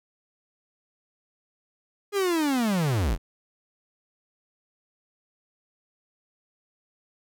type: linear sweep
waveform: 45% pulse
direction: down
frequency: 415.3 to 33.09 Hz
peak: -22 dBFS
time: 2.12-3.18 s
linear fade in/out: 50 ms
effects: none